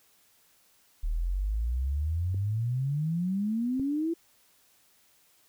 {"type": "exponential sweep", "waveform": "sine", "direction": "up", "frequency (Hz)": [37.08, 340], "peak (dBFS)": -26, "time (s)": [1.03, 4.14], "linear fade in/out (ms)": 10}
{"type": "clicks", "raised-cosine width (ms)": 3, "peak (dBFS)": [-29, -25], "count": 2, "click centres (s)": [2.345, 3.797]}
{"effects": ["white hiss -64 dBFS RMS until 5.48 s"]}